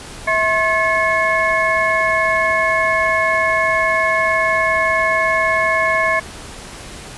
sine tone cluster, 649 / 1071 / 1719 / 2182 Hz, E5 / C6 / A6 / C#7, -27 / +40 / -41 / -28 cents, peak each -19 dBFS, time 0.27-6.2 s, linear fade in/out 10 ms, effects pink hiss -34 dBFS RMS until 7.17 s + resampled to 24000 Hz

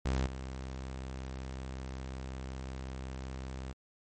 sawtooth tone with level steps, 65.41 Hz, C2, in tune, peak -25 / -35 dBFS, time 0.05-3.73 s, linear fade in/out 10 ms, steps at 0.26 s, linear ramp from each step 10 ms, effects MP3 32 kbps

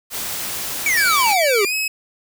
white noise, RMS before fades -26 dBFS, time 0.1-1.36 s, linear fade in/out 50 ms
square exponential sweep, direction down, 2349 to 381.3 Hz, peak -16 dBFS, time 0.86-1.65 s, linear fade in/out 2 ms
sawtooth tone with pitch glide, 2297 to 2563 Hz, D7 to E7, -39 to -49 cents, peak -16 dBFS, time 0.97-1.88 s, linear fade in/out 5 ms, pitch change +190 cents, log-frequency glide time 1.61-1.74 s
effects none

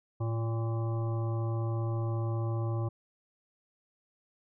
harmonic tone with a mistuned harmonic, 114.6 Hz, A#2, 29 cents flat, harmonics 1 / 3 / 5 / 7 / 9 / 10, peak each -29 / -39 / -43 / -46 / -48 / -49 dBFS, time 0.2-2.89 s, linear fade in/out 10 ms, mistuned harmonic 1, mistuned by -30 cents, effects none

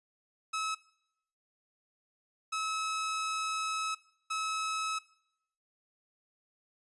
sawtooth tone bursts at uneven times, 1291 Hz, E6, 37 cents flat, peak -28 dBFS, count 3, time 0.53-0.75 / 2.52-3.95 / 4.3-4.99 s, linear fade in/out 10 ms, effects noise-tail reverb RT60 0.8 s tail -21 dB re dry + resampled to 24000 Hz

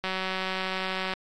click train, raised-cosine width 0.3 ms, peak -14 dBFS, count 207, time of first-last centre 0.04-1.136 s, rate 188 Hz, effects AAC 64 kbps

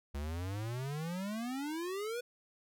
square exponential sweep, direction up, 68.6 to 496.6 Hz, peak -37 dBFS, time 0.14-2.21 s, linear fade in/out 10 ms, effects none

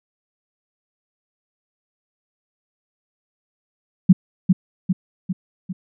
sine tone with echo, 184.3 Hz, F#3, 7 cents flat, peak -4 dBFS, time 4.09-4.13 s, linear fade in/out 10 ms, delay 400 ms, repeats 4, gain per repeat -5 dB, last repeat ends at 5.73 s, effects none

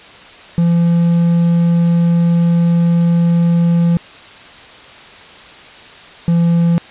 triangle tone pair in turn, 170.2 / 169.58 Hz, F3 / E3, -44 / +49 cents, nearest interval unison, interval 7 cents, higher first, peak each -7 dBFS, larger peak neither, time 0.58-3.97 / 6.28-6.78 s, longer first, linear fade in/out 0 ms, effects white hiss -37 dBFS RMS until 6.9 s + resampled to 8000 Hz

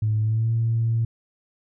sine tone with pitch glide, 108 to 114.42 Hz, A2 to A#2, -32 to -32 cents, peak -18 dBFS, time 0.02-1.05 s, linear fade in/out 5 ms, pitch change +100 cents, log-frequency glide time 0.21-0.51 s, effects tanh soft clip ceiling -14 dBFS

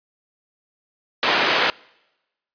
white band-pass noise, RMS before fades -19 dBFS, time 1.23-1.7 s, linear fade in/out 0 ms, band 300 to 2800 Hz, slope 12 dB/octave, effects noise-tail reverb RT60 1.0 s tail -26 dB re dry + resampled to 11025 Hz

